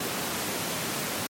pink high-pass noise, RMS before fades -31 dBFS, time 0-1.27 s, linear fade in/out 5 ms, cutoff 140 Hz, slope 12 dB/octave, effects high-pass 80 Hz 12 dB/octave + MP3 64 kbps

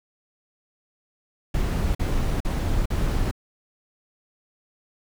brown noise bursts, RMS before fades -23 dBFS, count 4, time 1.54-3.312 s, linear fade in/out 5 ms, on 410 ms, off 44 ms, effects none

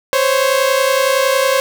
sawtooth tone pair together, 520 / 550.8 Hz, C5 / C#5, -11 / -11 cents, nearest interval minor second, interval 100 cents, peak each -11 dBFS, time 0.13-1.6 s, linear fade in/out 0 ms, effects none

